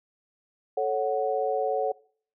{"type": "chord", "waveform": "sine", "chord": "F# minor", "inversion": "first", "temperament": "equal with one note detuned", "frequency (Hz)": [437.7, 554.4, 740], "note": ["A4", "C#5", "F#5"], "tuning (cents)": [-9, 0, 0], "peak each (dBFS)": -28, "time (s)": [0.77, 1.92], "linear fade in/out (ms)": 5, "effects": ["noise-tail reverb RT60 0.5 s tail -22 dB re dry"]}